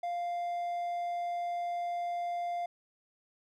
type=tone; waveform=triangle; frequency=698 Hz; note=F5; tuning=1 cent flat; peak=-30 dBFS; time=0.03-2.66 s; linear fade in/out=5 ms; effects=none

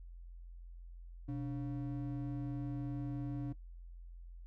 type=ring-modulated tone; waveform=triangle; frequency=207.7 Hz; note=G#3; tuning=in tune; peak=-32 dBFS; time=1.28-3.53 s; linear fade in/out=10 ms; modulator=81.7 Hz; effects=noise-tail reverb RT60 0.1 s tail -18 dB re dry + added 43 Hz sine -48 dBFS peak until 4.46 s

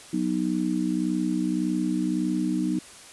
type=chord; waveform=sine; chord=B major; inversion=second; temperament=just; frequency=185.21 / 246.9 / 308.7 Hz; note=F#3 / B3 / D#4; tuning=+2 / 0 / -14 cents; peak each=-28 / -28 / -26 dBFS; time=0.13-2.79 s; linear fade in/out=5 ms; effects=white hiss -46 dBFS RMS until 3.12 s + resampled to 24000 Hz

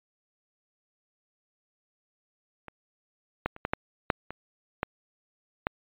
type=clicks; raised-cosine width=0.5 ms; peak=-26 / -11 / -28 / -13 / -10 / -6 / -21 / -11 / -10 dBFS; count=9; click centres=2.683 / 3.46 / 3.564 / 3.651 / 3.735 / 4.102 / 4.306 / 4.831 / 5.669 s; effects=resampled to 8000 Hz

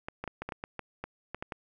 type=clicks; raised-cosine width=0.5 ms; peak=-21 dBFS; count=12; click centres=0.085 / 0.24 / 0.277 / 0.42 / 0.49 / 0.522 / 0.639 / 0.793 / 1.04 / 1.346 / 1.425 / 1.522 s; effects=none

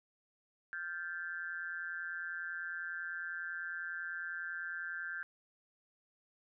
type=tone with amplitude modulation; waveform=sine; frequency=1568 Hz; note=G6; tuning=in tune; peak=-34 dBFS; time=0.73-5.23 s; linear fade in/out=0 ms; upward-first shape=sine; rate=170 Hz; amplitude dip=100%; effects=none

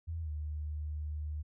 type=tone with pitch glide; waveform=sine; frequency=82.41 to 75.57 Hz; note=E2 to D#2; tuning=0 to -50 cents; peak=-35 dBFS; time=0.07-1.43 s; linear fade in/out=20 ms; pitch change=-150 cents; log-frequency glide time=0.21-0.3 s; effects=none

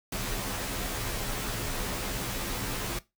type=noise with comb filter; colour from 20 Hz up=pink; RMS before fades=-33 dBFS; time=0.12-2.99 s; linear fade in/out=5 ms; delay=13 ms; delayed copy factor=-1; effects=noise-tail reverb RT60 0.2 s tail -18 dB re dry

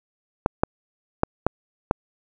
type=clicks; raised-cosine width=1 ms; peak=-3 dBFS; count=5; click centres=0.461 / 0.635 / 1.234 / 1.466 / 1.911 s; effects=none

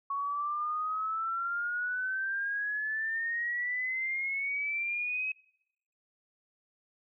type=exponential sweep; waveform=sine; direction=up; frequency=1108.7 to 2557 Hz; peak=-30 dBFS; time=0.1-5.32 s; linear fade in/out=5 ms; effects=noise-tail reverb RT60 0.8 s tail -25 dB re dry

